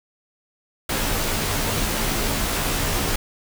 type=noise with comb filter; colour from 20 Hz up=pink; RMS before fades=-23 dBFS; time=0.89-3.16 s; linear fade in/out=5 ms; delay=16 ms; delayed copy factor=-0.7; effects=none